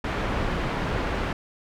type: low-pass noise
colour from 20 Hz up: pink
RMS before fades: -27 dBFS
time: 0.04-1.33 s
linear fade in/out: 5 ms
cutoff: 2200 Hz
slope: 12 dB/octave
effects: none